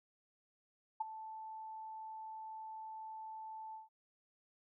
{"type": "tone with ADSR envelope", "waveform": "sine", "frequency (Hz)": 878, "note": "A5", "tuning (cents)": -4, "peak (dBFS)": -31, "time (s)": [1, 3.89], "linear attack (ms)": 9, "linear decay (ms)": 18, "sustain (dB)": -14, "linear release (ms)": 150, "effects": []}